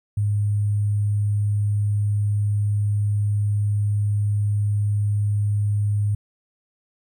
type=tone with sample-and-hold; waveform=sine; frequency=103.2 Hz; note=G#2; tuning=10 cents flat; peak=-18 dBFS; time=0.17-6.15 s; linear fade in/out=5 ms; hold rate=8820 Hz; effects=none